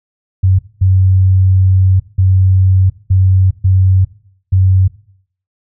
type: tone bursts at uneven times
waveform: sine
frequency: 94.2 Hz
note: F#2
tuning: 32 cents sharp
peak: -6 dBFS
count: 6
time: 0.43-0.59 / 0.81-2 / 2.18-2.9 / 3.1-3.51 / 3.64-4.05 / 4.52-4.88 s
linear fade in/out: 10 ms
effects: noise-tail reverb RT60 0.6 s tail -18 dB re dry